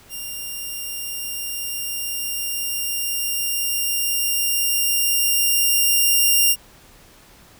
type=tone with level ramp; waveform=5% pulse; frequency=2794 Hz; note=F7; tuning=in tune; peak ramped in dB=-20 to -4 dBFS; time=0.09-6.56 s; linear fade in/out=50 ms; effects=pink hiss -49 dBFS RMS until 7.59 s